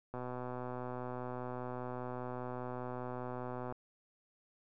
click train, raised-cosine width 1 ms, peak -28 dBFS, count 449, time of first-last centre 0.14-3.724 s, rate 125 Hz, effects none

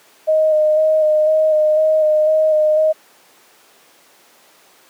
sine tone with vibrato, 620 Hz, D#5, 6 cents flat, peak -10 dBFS, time 0.27-2.93 s, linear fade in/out 20 ms, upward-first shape square, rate 2 Hz, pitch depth 16 cents each way, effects pink hiss -49 dBFS RMS until 4.89 s + high-pass 400 Hz 12 dB/octave

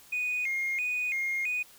sine tone with vibrato, 2300 Hz, D7, 37 cents flat, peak -26 dBFS, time 0.12-1.63 s, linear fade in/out 10 ms, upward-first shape square, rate 1.5 Hz, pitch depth 130 cents each way, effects tanh soft clip ceiling -25 dBFS + white hiss -55 dBFS RMS until 1.78 s

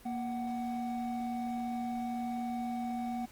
triangle tone pair together, 235.6 / 748 Hz, A#3 / F#5, +19 / +19 cents, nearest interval octave + minor sixth, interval 2000 cents, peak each -33 / -36 dBFS, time 0.05-3.26 s, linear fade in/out 10 ms, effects pink hiss -57 dBFS RMS until 3.31 s + Opus 32 kbps

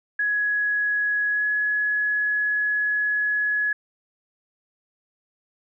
sine tone with pitch glide, 1676 to 1689.6 Hz, G#6 to G#6, +15 to +29 cents, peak -20 dBFS, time 0.19-3.73 s, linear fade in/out 5 ms, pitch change +14 cents, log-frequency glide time 1.31-1.45 s, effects none

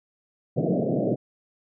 pink band-pass noise, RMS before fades -24 dBFS, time 0.56-1.16 s, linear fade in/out 20 ms, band 120 to 680 Hz, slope 96 dB/octave, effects none

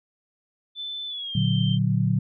sine tone with pitch glide, 3520 to 3136 Hz, A7 to G7, 0 to 0 cents, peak -30 dBFS, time 0.75-1.79 s, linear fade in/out 50 ms, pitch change -200 cents, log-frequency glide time 1.07-1.38 s
sine chord, Bb augmented, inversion none, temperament equal, 116.54 / 146.83 / 185 Hz, Bb2 / D3 / F#3, 0 / 0 / 0 cents, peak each -23 / -24 / -24 dBFS, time 1.35-2.19 s, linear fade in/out 5 ms
effects none

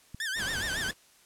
click, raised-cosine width 5 ms, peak -28 dBFS, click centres 0.146 s
sawtooth tone with vibrato, 1670 Hz, G#6, 9 cents sharp, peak -27 dBFS, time 0.2-0.91 s, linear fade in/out 2 ms, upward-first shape sine, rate 7.2 Hz, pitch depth 170 cents each way
pink noise, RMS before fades -38 dBFS, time 0.35-0.94 s, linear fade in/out 50 ms
effects white hiss -60 dBFS RMS until 1.25 s + low-pass 11000 Hz 12 dB/octave

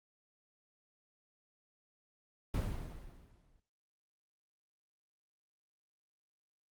brown noise with exponential decay, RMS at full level -32 dBFS, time 2.54-3.6 s, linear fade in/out 2 ms, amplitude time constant 230 ms, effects noise-tail reverb RT60 0.4 s tail -19 dB re dry + Opus 32 kbps

